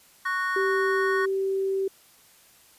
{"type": "chord", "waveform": "triangle", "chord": "F# major", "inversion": "second", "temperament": "just", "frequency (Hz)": [1110, 1480, 1850], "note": ["C#6", "F#6", "A#6"], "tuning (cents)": [2, 0, -14], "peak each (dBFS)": [-27, -28, -27], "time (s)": [0.25, 1.26], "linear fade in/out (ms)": 10}
{"type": "tone", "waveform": "sine", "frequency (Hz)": 386.9, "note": "G4", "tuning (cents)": -23, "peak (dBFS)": -23, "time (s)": [0.56, 1.88], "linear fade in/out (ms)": 5}
{"effects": ["white hiss -56 dBFS RMS until 2.78 s", "resampled to 32000 Hz"]}